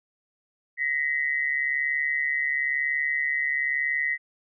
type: tone pair together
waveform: sine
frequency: 1883 / 2024 Hz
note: A#6 / B6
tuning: +17 / +42 cents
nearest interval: minor second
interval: 125 cents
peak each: -26 dBFS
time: 0.77-4.18 s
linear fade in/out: 50 ms
effects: none